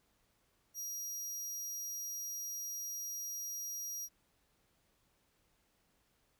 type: tone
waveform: sawtooth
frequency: 5730 Hz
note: F8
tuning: 44 cents sharp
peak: -37 dBFS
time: 0.74-4.09 s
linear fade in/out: 50 ms
effects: pink hiss -75 dBFS RMS until 6.39 s